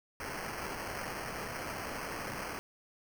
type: noise with sample-and-hold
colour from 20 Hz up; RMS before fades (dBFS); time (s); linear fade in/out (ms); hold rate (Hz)
white; -40; 0.2-2.59; 0; 3675
effects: none